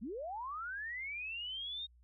sine linear sweep, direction up, 185 to 3729 Hz, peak -39 dBFS, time 0.01-1.87 s, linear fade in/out 20 ms, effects added 60 Hz sine -61 dBFS peak until 2.03 s

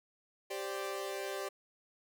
sawtooth chord, G suspended fourth, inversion none, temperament equal, 392 / 523.3 / 587.3 Hz, G4 / C5 / D5, 0 / 0 / 0 cents, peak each -36 / -40 / -38 dBFS, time 0.5-1.49 s, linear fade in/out 10 ms, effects none

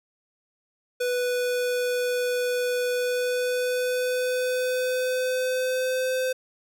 square tone with pitch glide, 493.9 to 514.6 Hz, B4 to C5, 0 to -29 cents, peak -24 dBFS, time 1-6.33 s, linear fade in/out 10 ms, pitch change +71 cents, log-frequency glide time 2.92-6.12 s, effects none

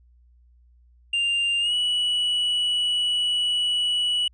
triangle tone with pitch glide, 2794 to 2943 Hz, F7 to F#7, 0 to -10 cents, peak -19 dBFS, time 1.13-4.28 s, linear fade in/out 5 ms, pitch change +90 cents, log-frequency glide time 1.6-1.74 s, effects added 60 Hz sine -53 dBFS peak until 4.33 s + resampled to 22050 Hz

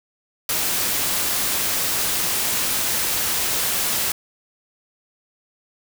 white noise, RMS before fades -22 dBFS, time 0.49-4.12 s, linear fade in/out 2 ms, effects none

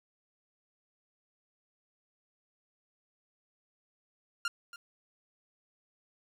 sawtooth tone with echo, 1396.9 Hz, F6, in tune, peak -26 dBFS, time 4.45-4.48 s, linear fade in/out 2 ms, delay 280 ms, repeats 1, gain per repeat -15 dB, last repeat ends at 4.76 s, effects low-pass 8000 Hz 12 dB/octave + 10-bit

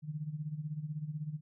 sine tone with tremolo, 151.7 Hz, D#3, 44 cents flat, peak -33 dBFS, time 0.02-1.41 s, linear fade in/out 50 ms, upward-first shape sine, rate 16 Hz, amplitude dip 75%, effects none

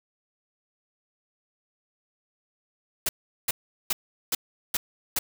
white noise bursts, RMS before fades -25 dBFS, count 6, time 3.06-5.19 s, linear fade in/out 5 ms, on 30 ms, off 390 ms, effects none

